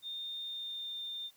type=tone with pitch glide; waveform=sine; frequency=3639 to 3612 Hz; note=A#7 to A7; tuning=-42 to +45 cents; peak=-38 dBFS; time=0.02-1.31 s; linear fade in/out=50 ms; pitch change=-13 cents; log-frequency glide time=0.41-0.97 s; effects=white hiss -66 dBFS RMS until 1.36 s